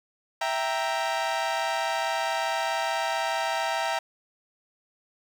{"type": "chord", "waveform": "sawtooth", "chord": "E diminished", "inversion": "none", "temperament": "equal", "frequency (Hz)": [659.3, 784, 932.3], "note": ["E5", "G5", "Bb5"], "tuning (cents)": [0, 0, 0], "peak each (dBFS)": -26, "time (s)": [0.41, 3.99], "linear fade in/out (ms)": 5, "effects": ["low-pass 6000 Hz 12 dB/octave", "8-bit"]}